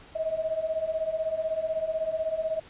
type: beating tone pair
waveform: sine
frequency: 627 / 643 Hz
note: D#5 / E5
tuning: +13 / -43 cents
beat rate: 16 Hz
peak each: -31 / -28 dBFS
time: 0.15-2.6 s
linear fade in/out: 10 ms
effects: pink hiss -51 dBFS RMS until 2.69 s + resampled to 8000 Hz